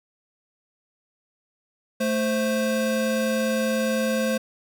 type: tone pair together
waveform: square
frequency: 220 / 523.3 Hz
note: A3 / C5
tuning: 0 / 0 cents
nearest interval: octave + minor third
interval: 1500 cents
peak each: -25 dBFS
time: 2-4.38 s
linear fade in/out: 10 ms
effects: none